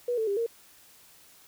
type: tone with pitch steps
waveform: sine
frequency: 486 / 442.8 / 400.4 / 462.8 Hz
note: B4 / A4 / G4 / A#4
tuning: -28 / +11 / +37 / -13 cents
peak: -25 dBFS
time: 0.08-0.464 s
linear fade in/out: 5 ms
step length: 96 ms
effects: white hiss -56 dBFS RMS until 1.47 s